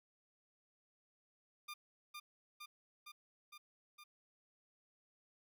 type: tone with echo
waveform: 15% pulse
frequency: 1200 Hz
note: D6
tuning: 37 cents sharp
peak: -39 dBFS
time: 1.68-1.74 s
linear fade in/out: 10 ms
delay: 460 ms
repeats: 5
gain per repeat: -2 dB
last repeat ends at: 4.04 s
effects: none